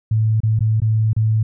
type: tone with dropouts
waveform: sine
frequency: 109.8 Hz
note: A2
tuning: 3 cents flat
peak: -13 dBFS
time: 0.11-1.43 s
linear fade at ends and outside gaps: 5 ms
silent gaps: 0.404-0.433 / 0.592-0.606 / 0.802-0.818 / 1.132-1.164 s
effects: none